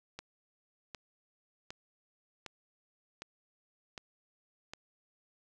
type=click train; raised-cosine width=0.2 ms; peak=-25 dBFS; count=7; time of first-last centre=0.19-4.735 s; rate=1.32 Hz; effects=none